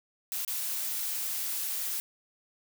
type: noise with dropouts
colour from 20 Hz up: blue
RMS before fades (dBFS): -33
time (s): 0.32-2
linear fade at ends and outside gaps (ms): 0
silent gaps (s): 0.449-0.478
effects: none